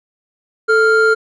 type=tone pair together; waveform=triangle; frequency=440 / 1396.9 Hz; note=A4 / F6; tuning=0 / 0 cents; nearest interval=octave + minor sixth; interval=2000 cents; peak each=-10 dBFS; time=0.68-1.15 s; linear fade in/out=20 ms; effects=resampled to 24000 Hz